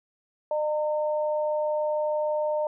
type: tone pair together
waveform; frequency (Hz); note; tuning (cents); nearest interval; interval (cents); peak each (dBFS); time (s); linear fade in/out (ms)
sine; 606 / 913.2; D#5 / A#5; -46 / -36; perfect fifth; 710; -24 / -32; 0.51-2.67; 2
effects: none